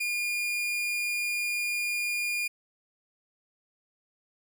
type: tone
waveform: 40% pulse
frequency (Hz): 2422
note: D#7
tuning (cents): -47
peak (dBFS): -27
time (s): 0-2.48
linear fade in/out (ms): 10
effects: none